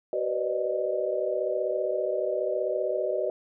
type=tone cluster; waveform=sine; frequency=379.8 / 485.1 / 506 / 582 / 617 Hz; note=F#4 / B4 / B4 / D5 / D#5; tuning=+45 / -31 / +42 / -16 / -15 cents; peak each=-31 / -36 / -32 / -33 / -29 dBFS; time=0.13-3.3 s; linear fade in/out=2 ms; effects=none